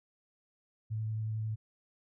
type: tone with vibrato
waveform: sine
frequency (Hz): 109.4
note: A2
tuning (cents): -9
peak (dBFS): -32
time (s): 0.9-1.56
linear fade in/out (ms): 20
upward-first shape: sine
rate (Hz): 11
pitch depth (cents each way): 12
effects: none